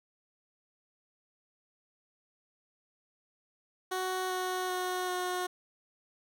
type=tone with pitch steps; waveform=15% pulse; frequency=371.6 / 368.6 / 365.6 / 362.7 Hz; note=F#4 / F#4 / F#4 / F#4; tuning=+7 / -7 / -21 / -34 cents; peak=-25 dBFS; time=3.91-5.47 s; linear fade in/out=10 ms; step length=390 ms; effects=none